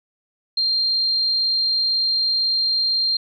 sine tone, 4186 Hz, C8, in tune, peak -17 dBFS, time 0.57-3.17 s, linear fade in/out 5 ms, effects none

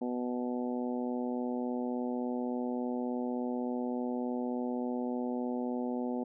harmonic tone, 123.47 Hz, B2, in tune, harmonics 2 / 3 / 4 / 5 / 6 / 7, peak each -33 / -40 / -40 / -44 / -45 / -46 dBFS, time 0.01-6.24 s, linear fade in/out 10 ms, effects none

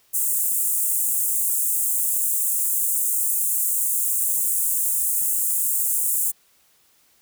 pink high-pass noise, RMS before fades -22 dBFS, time 0.13-6.32 s, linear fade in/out 20 ms, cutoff 7700 Hz, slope 48 dB/octave, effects white hiss -60 dBFS RMS until 7.21 s

